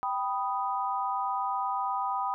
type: chord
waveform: sine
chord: G augmented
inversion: none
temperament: equal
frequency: 784 / 987.8 / 1244.5 Hz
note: G5 / B5 / D#6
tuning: 0 / 0 / 0 cents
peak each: -32 / -31 / -33 dBFS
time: 0.03-2.34 s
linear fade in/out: 0 ms
effects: none